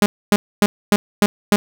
sawtooth tone bursts, 205.4 Hz, G#3, 19 cents flat, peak -6 dBFS, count 6, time 0.02-1.56 s, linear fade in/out 0 ms, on 40 ms, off 260 ms, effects none

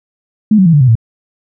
sine tone with pitch steps, 214 / 188.46 / 165.97 / 146.17 / 128.72 / 113.36 Hz, A3 / F#3 / E3 / D3 / C3 / A#2, -48 / +32 / +12 / -8 / -28 / -48 cents, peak -4 dBFS, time 0.51-0.954 s, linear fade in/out 5 ms, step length 74 ms, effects none

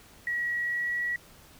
sine tone with pitch glide, 1917 to 1929.2 Hz, A#6 to B6, +48 to -41 cents, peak -27 dBFS, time 0.27-1.16 s, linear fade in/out 2 ms, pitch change +11 cents, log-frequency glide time 0.6-0.97 s, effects pink hiss -54 dBFS RMS until 1.59 s

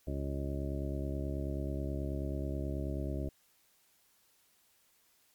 harmonic tone, 69.3 Hz, C#2, in tune, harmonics 1 / 2 / 3 / 4 / 5 / 6 / 8 / 9, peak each -36 / -40 / -46 / -42 / -43 / -48 / -48 / -46 dBFS, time 0.07-3.29 s, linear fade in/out 5 ms, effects white hiss -69 dBFS RMS until 5.34 s + MP3 96 kbps

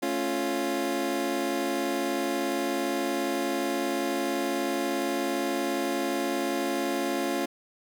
25% pulse chord, A augmented, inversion none, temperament equal, 220 / 277.2 / 349.2 Hz, A3 / C#4 / E#4, 0 / 0 / 0 cents, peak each -32 / -26 / -26 dBFS, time 0.02-7.46 s, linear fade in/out 10 ms, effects none

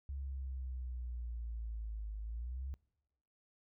sine exponential two-way sweep, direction down then up, 69.3 to 52 to 69.3 Hz, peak -39 dBFS, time 0.09-2.74 s, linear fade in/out 0 ms, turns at 2.17 s, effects noise-tail reverb RT60 0.9 s tail -23 dB re dry

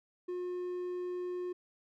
triangle tone, 359 Hz, F4, 48 cents sharp, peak -33 dBFS, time 0.28-1.53 s, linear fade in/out 10 ms, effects none

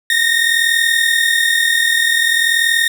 30% pulse tone pair together, 1824.2 / 1864.7 Hz, A#6 / A#6, -38 / 0 cents, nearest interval unison, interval 38 cents, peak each -12 dBFS, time 0.1-2.88 s, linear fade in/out 2 ms, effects 8-bit

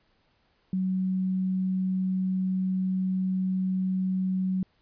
sine tone, 187.1 Hz, F#3, 20 cents sharp, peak -24 dBFS, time 0.73-4.63 s, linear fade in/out 2 ms, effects pink hiss -68 dBFS RMS until 4.81 s + resampled to 11025 Hz

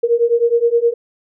sine beating tone pair, 464.3 / 473.9 Hz, A#4 / A#4, -7 / +28 cents, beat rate 9.6 Hz, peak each -15 / -14 dBFS, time 0.03-0.94 s, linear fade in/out 10 ms, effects none

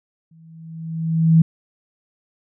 sine tone with exponential growth, 162.5 Hz, E3, 24 cents flat, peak -7 dBFS, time 0.31-1.42 s, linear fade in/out 5 ms, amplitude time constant 240 ms, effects none

